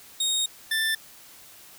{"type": "tone pair in turn", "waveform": "25% pulse", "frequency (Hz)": [3729, 1773.6], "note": ["A#7", "A6"], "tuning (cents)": [0, 13], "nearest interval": "octave + minor second", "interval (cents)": 1287, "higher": "first", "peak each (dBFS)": -19, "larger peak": "neither", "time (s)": [[0.2, 0.46], [0.71, 0.95]], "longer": "first", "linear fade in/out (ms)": 5, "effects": ["white hiss -49 dBFS RMS until 1.78 s"]}